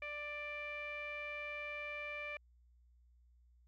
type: tone with low-pass filter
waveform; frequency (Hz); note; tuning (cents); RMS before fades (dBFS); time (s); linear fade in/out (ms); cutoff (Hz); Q
sawtooth; 590; D5; +8; -44; 0.02-2.37; 2; 2300; 8.3
effects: added 60 Hz sine -64 dBFS peak until 3.67 s